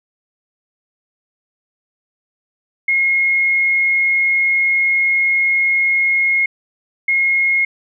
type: tone pair in turn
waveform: sine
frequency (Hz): 2155 / 2155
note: C#7 / C#7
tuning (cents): -49 / -49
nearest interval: unison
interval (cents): 0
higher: neither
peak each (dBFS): -12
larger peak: neither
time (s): 2.88-6.46 / 7.08-7.65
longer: first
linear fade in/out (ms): 5
effects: none